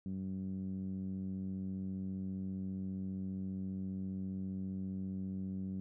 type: tone with low-pass filter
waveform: 10% pulse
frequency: 94.9 Hz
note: F#2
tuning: 44 cents sharp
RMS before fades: -40 dBFS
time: 0.06-5.8 s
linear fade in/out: 0 ms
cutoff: 200 Hz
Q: 3.2
effects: none